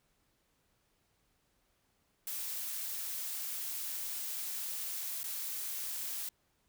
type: noise with dropouts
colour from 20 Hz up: blue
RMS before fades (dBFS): -39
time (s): 2.27-6.29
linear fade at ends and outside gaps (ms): 2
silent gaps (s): 5.232-5.24
effects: pink hiss -75 dBFS RMS until 6.68 s